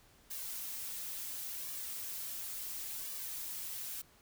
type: noise with flanger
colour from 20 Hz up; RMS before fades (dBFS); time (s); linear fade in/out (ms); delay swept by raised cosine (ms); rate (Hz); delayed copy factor
blue; -42; 0.3-4.02; 10; 1.7 to 5.7; 0.71; +0.6
effects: pink hiss -64 dBFS RMS until 4.21 s